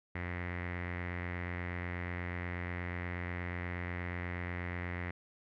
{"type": "tone with low-pass filter", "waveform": "sawtooth", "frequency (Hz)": 88.3, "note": "F2", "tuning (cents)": 20, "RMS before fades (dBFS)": -39, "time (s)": [0.15, 5.11], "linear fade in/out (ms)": 5, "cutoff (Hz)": 2000, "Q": 6.7, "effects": []}